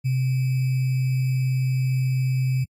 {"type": "tone with sample-and-hold", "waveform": "sine", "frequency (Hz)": 129.9, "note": "C3", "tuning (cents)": -12, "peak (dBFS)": -19, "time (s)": [0.04, 2.65], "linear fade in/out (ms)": 20, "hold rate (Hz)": 2450, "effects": ["AAC 48 kbps"]}